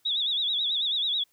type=tone with vibrato; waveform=sine; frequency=3600 Hz; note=A7; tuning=39 cents sharp; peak=-24 dBFS; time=0.05-1.24 s; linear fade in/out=10 ms; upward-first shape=sine; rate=9.2 Hz; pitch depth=130 cents each way; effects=white hiss -68 dBFS RMS until 1.32 s